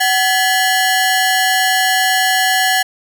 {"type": "ring-modulated tone", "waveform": "sawtooth", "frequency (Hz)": 1230, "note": "D#6", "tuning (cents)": -20, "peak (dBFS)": -5, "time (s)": [0, 2.83], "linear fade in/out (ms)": 10, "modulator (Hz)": 476, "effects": []}